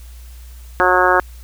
harmonic tone, 182 Hz, F#3, 28 cents flat, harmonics 2 / 3 / 4 / 5 / 6 / 7 / 8 / 9, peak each -19 / -19 / -19 / -19 / -19 / -19 / -19 / -19 dBFS, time 0.8-1.2 s, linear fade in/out 0 ms, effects added 60 Hz sine -34 dBFS peak until 1.43 s + white hiss -48 dBFS RMS until 1.43 s

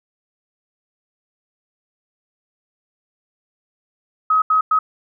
sine tone bursts at uneven times, 1270 Hz, D#6, 35 cents sharp, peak -12 dBFS, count 3, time 4.3-4.42 / 4.5-4.61 / 4.71-4.79 s, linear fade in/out 5 ms, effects none

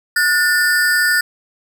square ring-modulated tone, 1617 Hz, G#6, 47 cents flat, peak -10 dBFS, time 0.16-1.21 s, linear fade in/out 5 ms, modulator 166 Hz, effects none

